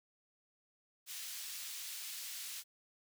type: high-pass noise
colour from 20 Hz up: pink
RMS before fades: -45 dBFS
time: 1.06-2.64 s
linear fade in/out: 50 ms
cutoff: 3300 Hz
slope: 12 dB/octave
effects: none